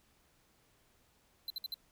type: tone bursts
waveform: square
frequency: 4056 Hz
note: B7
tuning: 45 cents sharp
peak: -37 dBFS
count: 4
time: 1.48-1.742 s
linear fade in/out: 2 ms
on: 22 ms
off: 58 ms
effects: pink hiss -70 dBFS RMS until 1.91 s